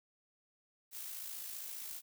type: noise with amplitude modulation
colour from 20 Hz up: blue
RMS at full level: -43 dBFS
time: 0.91-2.02 s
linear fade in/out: 50 ms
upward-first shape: sine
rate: 55.1 Hz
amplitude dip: 40%
effects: none